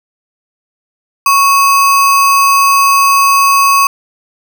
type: tone with sample-and-hold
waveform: sine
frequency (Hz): 1108.7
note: C#6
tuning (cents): 0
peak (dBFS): -5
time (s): 1.26-3.87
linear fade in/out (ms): 2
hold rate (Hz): 3675
effects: none